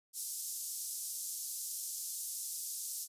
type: band-pass noise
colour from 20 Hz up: white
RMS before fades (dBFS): -41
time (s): 0.13-3.08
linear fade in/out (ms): 50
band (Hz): 5400 to 13000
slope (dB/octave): 24
effects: resampled to 32000 Hz